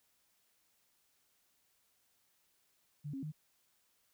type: tone with pitch steps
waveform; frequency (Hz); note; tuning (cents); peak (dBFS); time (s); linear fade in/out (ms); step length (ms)
sine; 146.8 / 270.9 / 153.2; D3 / C#4 / D#3; 0 / -40 / -27; -39; 3.04-3.322; 20; 94
effects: white hiss -75 dBFS RMS until 4.13 s